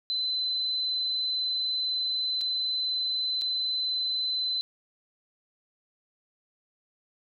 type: tone with dropouts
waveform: sine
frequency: 4039 Hz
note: B7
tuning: 38 cents sharp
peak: -26 dBFS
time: 0.1-4.61 s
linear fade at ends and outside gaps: 0 ms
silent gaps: 2.41-2.414 / 3.413-3.419 s
effects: none